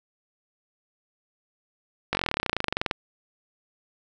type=slowing click train; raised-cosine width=0.3 ms; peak=-8 dBFS; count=25; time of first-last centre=2.13-2.912 s; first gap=20 ms; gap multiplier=1.04; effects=none